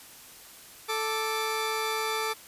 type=tone pair together; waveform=15% pulse; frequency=440 / 1174.7 Hz; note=A4 / D6; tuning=0 / 0 cents; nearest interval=octave + perfect fourth; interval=1700 cents; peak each=-23 / -26 dBFS; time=0.88-2.34 s; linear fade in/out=20 ms; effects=white hiss -49 dBFS RMS until 2.47 s + resampled to 32000 Hz